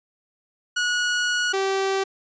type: tone pair in turn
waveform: sawtooth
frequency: 1458 / 387.5 Hz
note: F#6 / G4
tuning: -26 / -20 cents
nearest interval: octave + major seventh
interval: 2294 cents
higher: first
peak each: -17 dBFS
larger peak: neither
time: 0.76-1.53 / 1.53-2.04 s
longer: first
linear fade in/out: 10 ms
effects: resampled to 16000 Hz